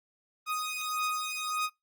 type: beating tone pair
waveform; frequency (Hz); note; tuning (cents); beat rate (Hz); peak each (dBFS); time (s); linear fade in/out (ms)
sawtooth; 1247 / 1248.7; D#6 / D#6; +3 / +6; 1.7; -30; 0.46-1.7; 50
effects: noise-tail reverb RT60 0.2 s tail -26 dB re dry + Opus 32 kbps